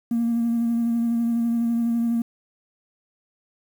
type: tone with vibrato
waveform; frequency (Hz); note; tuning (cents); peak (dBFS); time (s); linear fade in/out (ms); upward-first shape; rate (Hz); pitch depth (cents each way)
triangle; 233.1; A#3; 0; -16; 0.11-2.22; 5; sine; 12; 20
effects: tanh soft clip ceiling -16 dBFS + 8-bit